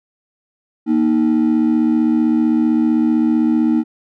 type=ring-modulated tone; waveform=triangle; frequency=273.6 Hz; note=C#4; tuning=23 cents flat; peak=-6 dBFS; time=0.86-3.84 s; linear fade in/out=50 ms; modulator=37.8 Hz; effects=tanh soft clip ceiling -5 dBFS